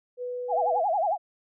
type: tone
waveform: sine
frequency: 493.9 Hz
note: B4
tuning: in tune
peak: -30 dBFS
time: 0.17-0.83 s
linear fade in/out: 50 ms
type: tone with vibrato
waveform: sine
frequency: 735 Hz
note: F#5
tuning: 12 cents flat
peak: -22 dBFS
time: 0.48-1.18 s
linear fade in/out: 50 ms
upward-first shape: sine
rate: 11 Hz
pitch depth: 240 cents each way
effects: none